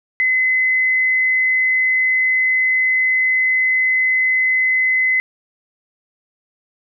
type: tone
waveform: sine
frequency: 2036 Hz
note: C7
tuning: 48 cents flat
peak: -13 dBFS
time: 0.2-5.2 s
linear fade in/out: 0 ms
effects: none